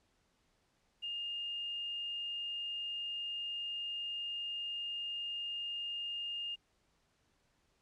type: tone with quantisation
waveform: sine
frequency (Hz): 2825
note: F7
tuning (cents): +19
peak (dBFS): -37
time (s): 1.02-6.56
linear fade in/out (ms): 20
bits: 11
effects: pink hiss -75 dBFS RMS until 7.81 s + low-pass 8000 Hz 12 dB/octave